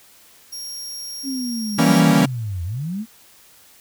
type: tone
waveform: sawtooth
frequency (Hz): 5588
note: F8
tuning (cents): 0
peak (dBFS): -27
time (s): 0.52-2.01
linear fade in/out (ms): 10
type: linear two-way sweep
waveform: sine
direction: down then up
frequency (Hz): 277.2 to 81.7 to 230.3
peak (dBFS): -23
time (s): 1.23-3.06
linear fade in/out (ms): 50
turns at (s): 2.64
type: chord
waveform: 45% pulse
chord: E diminished seventh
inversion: none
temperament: equal with one note detuned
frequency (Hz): 164.81 / 196 / 233.1 / 278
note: E3 / G3 / Bb3 / Db4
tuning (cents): 0 / 0 / 0 / +5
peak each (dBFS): -18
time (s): 1.78-2.26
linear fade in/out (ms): 10
effects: white hiss -50 dBFS RMS until 3.8 s